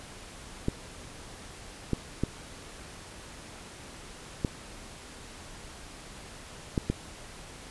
clicks, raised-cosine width 3 ms, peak -13 dBFS, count 6, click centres 0.684 / 1.933 / 2.236 / 4.448 / 6.778 / 6.9 s, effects pink hiss -46 dBFS RMS until 7.7 s + resampled to 24000 Hz

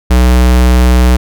square tone, 62 Hz, B1, 7 cents sharp, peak -5 dBFS, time 0.1-1.17 s, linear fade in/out 10 ms, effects none

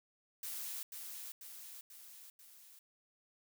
blue noise with echo, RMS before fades -43 dBFS, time 0.43-0.83 s, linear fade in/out 2 ms, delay 490 ms, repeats 4, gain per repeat -4 dB, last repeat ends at 2.79 s, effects none

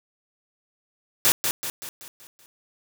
white noise with echo, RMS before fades -18 dBFS, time 1.25-1.32 s, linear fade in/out 0 ms, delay 190 ms, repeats 6, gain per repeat -6 dB, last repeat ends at 2.46 s, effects none

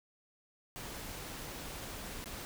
pink noise with dropouts, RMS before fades -44 dBFS, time 0.76-2.45 s, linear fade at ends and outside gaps 0 ms, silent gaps 2.242-2.258 s, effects none

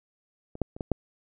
clicks, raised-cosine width 2 ms, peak -27 / -12 / -27 / -18 / -10 dBFS, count 5, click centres 0.554 / 0.617 / 0.765 / 0.808 / 0.917 s, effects none

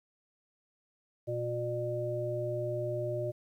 harmonic tone, 120 Hz, B2, 49 cents flat, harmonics 1 / 3 / 5, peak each -36 / -37 / -34 dBFS, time 1.27-3.32 s, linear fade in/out 20 ms, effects 11-bit

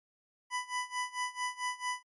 25% pulse tone with tremolo, 994 Hz, B5, 11 cents sharp, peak -27 dBFS, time 0.5-2.03 s, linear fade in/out 50 ms, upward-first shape sine, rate 4.5 Hz, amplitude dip 90%, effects MP3 48 kbps

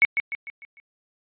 sine tone with echo, 2217 Hz, C#7, in tune, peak -12 dBFS, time 0.02-0.05 s, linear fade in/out 0 ms, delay 150 ms, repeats 5, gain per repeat -7 dB, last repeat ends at 0.8 s, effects resampled to 8000 Hz

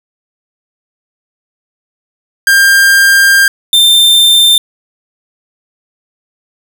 45% pulse tone pair in turn, 1597 / 3585 Hz, G6 / A7, +32 / +32 cents, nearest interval octave + major second, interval 1400 cents, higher second, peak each -4 dBFS, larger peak neither, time 2.47-3.48 / 3.73-4.58 s, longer first, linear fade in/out 2 ms, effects none

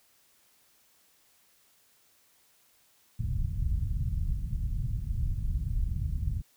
pink low-pass noise, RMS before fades -30 dBFS, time 3.19-6.42 s, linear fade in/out 5 ms, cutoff 130 Hz, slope 24 dB/octave, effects white hiss -65 dBFS RMS until 6.56 s

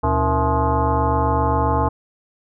sine tone with frequency modulation, 466.2 Hz, A#4, in tune, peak -15 dBFS, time 0.03-1.89 s, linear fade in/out 10 ms, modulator 196 Hz, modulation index 3.2, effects none

